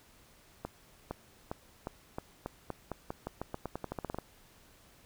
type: accelerating click train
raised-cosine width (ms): 1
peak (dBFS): -22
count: 21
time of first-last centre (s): 0.65-4.186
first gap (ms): 460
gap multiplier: 0.88
effects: pink hiss -61 dBFS RMS until 5.05 s